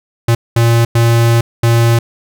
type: tone bursts at uneven times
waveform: square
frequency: 116.54 Hz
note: A#2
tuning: in tune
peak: -8 dBFS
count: 4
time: 0.28-0.35 / 0.56-0.85 / 0.95-1.41 / 1.63-1.99 s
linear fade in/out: 5 ms
effects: none